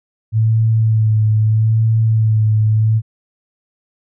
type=tone with vibrato; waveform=sine; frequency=110 Hz; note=A2; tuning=in tune; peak=-10 dBFS; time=0.32-3.02 s; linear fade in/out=50 ms; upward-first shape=sine; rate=0.78 Hz; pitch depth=30 cents each way; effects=none